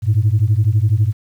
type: beating tone pair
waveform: sine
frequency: 100.6 / 112.6 Hz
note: G2 / A2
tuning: +45 / +40 cents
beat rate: 12 Hz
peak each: -13 dBFS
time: 0.02-1.13 s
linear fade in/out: 50 ms
effects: tanh soft clip ceiling -7 dBFS + 8-bit